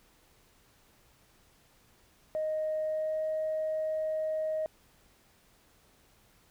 sine tone with pitch glide, 622.3 to 626.6 Hz, D#5 to D#5, 0 to +12 cents, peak -28 dBFS, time 2.35-4.66 s, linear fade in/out 0 ms, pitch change +12 cents, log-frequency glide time 2.84-3.23 s, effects tanh soft clip ceiling -25 dBFS + pink hiss -64 dBFS RMS until 6.5 s

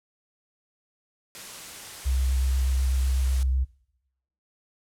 white noise, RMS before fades -40 dBFS, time 1.35-3.43 s, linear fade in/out 0 ms
sine tone with vibrato, 65.1 Hz, C2, 8 cents flat, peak -21 dBFS, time 2.05-3.65 s, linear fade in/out 20 ms, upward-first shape sine, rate 8.1 Hz, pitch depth 21 cents each way
effects noise-tail reverb RT60 0.8 s tail -21 dB re dry + low-pass 11000 Hz 12 dB/octave

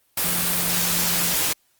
sine tone in noise, 174.61 Hz, F3, in tune, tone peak -31 dBFS, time 0.24-1.34 s, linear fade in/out 5 ms, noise white, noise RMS -22 dBFS, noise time 0.17-1.53 s, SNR -12 dB, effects white hiss -64 dBFS RMS until 1.79 s + Opus 32 kbps

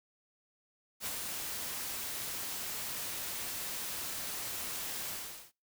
white noise with ADSR envelope, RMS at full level -36 dBFS, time 1-5.52 s, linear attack 59 ms, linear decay 42 ms, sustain -3 dB, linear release 430 ms, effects noise-tail reverb RT60 0.3 s tail -25 dB re dry

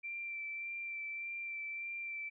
sine tone with vibrato, 2349 Hz, D7, in tune, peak -39 dBFS, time 0.03-2.3 s, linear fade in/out 20 ms, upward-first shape sine, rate 1.7 Hz, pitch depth 17 cents each way, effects none

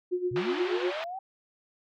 sine tone with tremolo, 359.9 Hz, F#4, 48 cents flat, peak -24 dBFS, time 0.11-0.92 s, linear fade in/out 20 ms, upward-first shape sine, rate 8.3 Hz, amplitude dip 75%
sine linear sweep, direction up, 108 to 784 Hz, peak -34 dBFS, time 0.31-1.19 s, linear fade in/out 5 ms
pink band-pass noise, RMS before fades -37 dBFS, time 0.36-1.04 s, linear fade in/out 0 ms, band 690 to 3600 Hz, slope 24 dB/octave
effects none

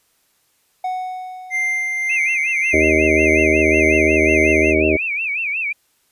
triangle tone with exponential decay, 740 Hz, F#5, in tune, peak -17 dBFS, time 0.84-2.64 s, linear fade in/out 5 ms, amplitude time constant 390 ms
triangle tone with tremolo, 2093 Hz, C7, in tune, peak -15 dBFS, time 1.5-4.75 s, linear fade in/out 50 ms, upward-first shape sine, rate 1.8 Hz, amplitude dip 30%
sine tone with vibrato, 2462 Hz, D#7, 19 cents flat, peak -19 dBFS, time 2.09-5.73 s, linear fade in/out 10 ms, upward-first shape sine, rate 5.5 Hz, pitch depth 170 cents each way
harmonic tone, 77.78 Hz, D#2, in tune, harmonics 1 / 3 / 4 / 5 / 6 / 7 / 8, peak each -23 / -25 / -19 / -18 / -27 / -27 / -20 dBFS, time 2.73-4.97 s, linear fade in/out 10 ms
effects white hiss -62 dBFS RMS until 6.11 s + resampled to 32000 Hz

